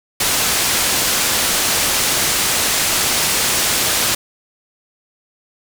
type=low-pass noise; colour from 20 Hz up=white; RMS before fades=-17 dBFS; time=0.2-4.15 s; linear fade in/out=5 ms; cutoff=10000 Hz; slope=12 dB/octave; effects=none